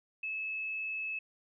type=tone; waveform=sine; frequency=2599 Hz; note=E7; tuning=25 cents flat; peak=-34 dBFS; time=0.23-1.19 s; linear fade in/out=5 ms; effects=none